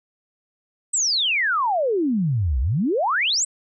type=exponential two-way sweep; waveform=sine; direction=down then up; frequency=8300 to 58.27 to 8300 Hz; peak=-18 dBFS; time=0.93-3.45 s; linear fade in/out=10 ms; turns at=2.6 s; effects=none